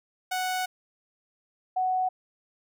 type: tone pair in turn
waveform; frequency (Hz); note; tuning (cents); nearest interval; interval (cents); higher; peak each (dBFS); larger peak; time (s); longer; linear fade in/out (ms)
sawtooth / sine; 740 / 743; F#5 / F#5; 0 / +7; unison; 7; second; -23; neither; 0.31-0.66 / 1.76-2.09; first; 10
effects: none